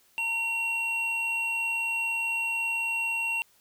triangle tone pair together, 914 / 2739 Hz, A#5 / F7, -34 / -34 cents, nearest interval octave + perfect fifth, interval 1900 cents, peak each -36 / -25 dBFS, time 0.18-3.42 s, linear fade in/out 0 ms, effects white hiss -63 dBFS RMS until 3.6 s

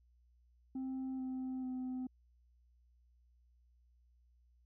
sine tone with pitch steps, 262.4 / 259.1 / 255.8 Hz, C4 / C4 / C4, +5 / -17 / -39 cents, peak -35 dBFS, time 0.75-2.07 s, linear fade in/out 5 ms, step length 440 ms, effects tanh soft clip ceiling -37 dBFS + added 60 Hz sine -66 dBFS peak until 4.65 s

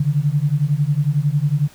sine beating tone pair, 140.5 / 151.5 Hz, C#3 / D#3, +24 / -46 cents, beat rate 11 Hz, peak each -18 dBFS, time 0-1.68 s, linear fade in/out 5 ms, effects pink hiss -47 dBFS RMS until 1.74 s

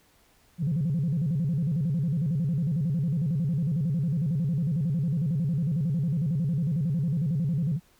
sine tone with vibrato, 153.7 Hz, D#3, 21 cents flat, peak -22 dBFS, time 0.58-7.8 s, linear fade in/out 50 ms, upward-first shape square, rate 11 Hz, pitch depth 200 cents each way, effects tanh soft clip ceiling -20 dBFS + pink hiss -62 dBFS RMS until 7.99 s

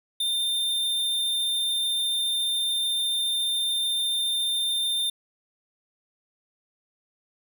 square tone, 3607 Hz, A7, 42 cents sharp, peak -24 dBFS, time 0.2-5.1 s, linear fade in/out 5 ms, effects 11-bit

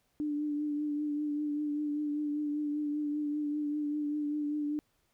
sine tone with vibrato, 296.2 Hz, D4, 15 cents sharp, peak -30 dBFS, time 0.2-4.79 s, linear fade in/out 0 ms, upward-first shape triangle, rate 5.1 Hz, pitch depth 32 cents each way, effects pink hiss -74 dBFS RMS until 5.13 s

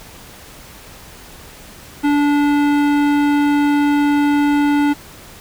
sine tone with hard clipping, 290 Hz, D4, 22 cents flat, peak -14 dBFS, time 2.03-4.94 s, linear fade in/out 20 ms, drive 16 dB, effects pink hiss -39 dBFS RMS until 5.4 s

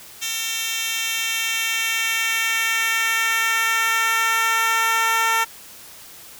10% pulse tone with high-pass filter sweep, 452 Hz, A4, 47 cents sharp, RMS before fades -21 dBFS, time 0.21-5.45 s, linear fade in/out 20 ms, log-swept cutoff 3800 to 970 Hz, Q 1.4, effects white hiss -42 dBFS RMS until 6.39 s

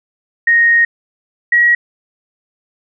sine tone pair in turn, 1864.7 / 1908.3 Hz, A#6 / A#6, 0 / +40 cents, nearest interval unison, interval 40 cents, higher second, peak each -7 dBFS, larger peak neither, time 0.47-0.85 / 1.52-1.75 s, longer first, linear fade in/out 5 ms, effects none

